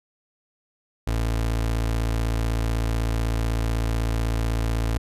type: tone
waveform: 30% pulse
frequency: 56 Hz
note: A1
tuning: 31 cents sharp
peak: -19 dBFS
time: 1.07-4.98 s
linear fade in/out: 5 ms
effects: resampled to 32000 Hz